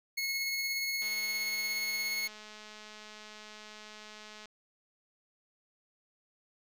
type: tone with tremolo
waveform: 25% pulse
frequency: 2179 Hz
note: C#7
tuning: 30 cents flat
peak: -27 dBFS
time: 0.17-2.28 s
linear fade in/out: 10 ms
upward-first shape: sine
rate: 17 Hz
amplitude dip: 25%
type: click train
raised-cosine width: 0.2 ms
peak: -32 dBFS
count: 733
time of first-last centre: 1.02-4.457 s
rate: 213 Hz
effects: none